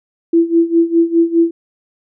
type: tone with tremolo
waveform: sine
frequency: 334.4 Hz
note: E4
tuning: 25 cents sharp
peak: -6 dBFS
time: 0.33-1.51 s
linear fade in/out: 5 ms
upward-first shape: sine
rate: 4.9 Hz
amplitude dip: 85%
effects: none